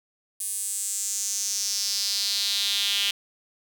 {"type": "tone with high-pass filter sweep", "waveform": "sawtooth", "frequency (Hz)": 200, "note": "G3", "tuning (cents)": 35, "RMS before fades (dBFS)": -27, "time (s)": [0.4, 3.11], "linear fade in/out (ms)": 5, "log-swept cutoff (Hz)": [9500, 3100], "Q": 3.7, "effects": []}